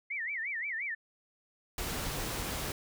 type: tone with vibrato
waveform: sine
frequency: 2036 Hz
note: C7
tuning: 48 cents flat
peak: -33 dBFS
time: 0.1-0.95 s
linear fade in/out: 10 ms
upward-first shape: sine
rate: 5.7 Hz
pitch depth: 240 cents each way
type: noise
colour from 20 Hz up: pink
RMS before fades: -36 dBFS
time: 1.78-2.72 s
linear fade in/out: 2 ms
effects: none